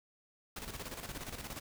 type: noise with tremolo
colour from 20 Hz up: pink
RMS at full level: -42 dBFS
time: 0.56-1.6 s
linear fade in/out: 5 ms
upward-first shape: square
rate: 17 Hz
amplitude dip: 60%
effects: none